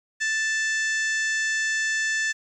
harmonic tone, 880 Hz, A5, in tune, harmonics 2 / 3 / 4 / 5 / 6 / 7 / 8 / 9, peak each -23 / -35 / -38 / -41 / -38 / -36 / -36 / -44 dBFS, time 0.2-2.33 s, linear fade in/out 20 ms, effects 10-bit

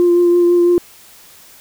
sine tone with vibrato, 349.2 Hz, F4, in tune, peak -7 dBFS, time 0-0.78 s, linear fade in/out 0 ms, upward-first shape triangle, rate 6 Hz, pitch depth 18 cents each way, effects tanh soft clip ceiling -5 dBFS + white hiss -43 dBFS RMS until 1.6 s

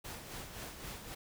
pink noise with tremolo, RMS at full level -44 dBFS, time 0.04-1.15 s, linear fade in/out 10 ms, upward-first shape sine, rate 3.8 Hz, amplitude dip 50%, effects none

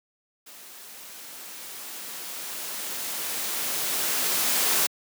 white noise with level ramp, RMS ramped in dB -46 to -22 dBFS, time 0.46-4.87 s, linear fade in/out 10 ms, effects high-pass 200 Hz 12 dB/octave

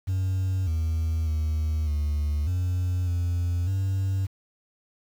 sine tone with pitch steps, 94.1 / 80.5 / 78 / 74.1 / 90.5 / 87.5 / 96.3 Hz, F#2 / E2 / D#2 / D2 / F#2 / F2 / G2, +30 / -41 / +5 / +16 / -38 / +4 / -30 cents, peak -20 dBFS, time 0.07-4.27 s, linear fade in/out 20 ms, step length 600 ms, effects tanh soft clip ceiling -22 dBFS + 8-bit

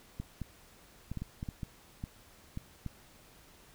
clicks, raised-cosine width 5 ms, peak -25 dBFS, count 11, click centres 0.2 / 0.417 / 1.116 / 1.173 / 1.22 / 1.429 / 1.488 / 1.632 / 2.039 / 2.574 / 2.863 s, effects pink hiss -59 dBFS RMS until 3.74 s

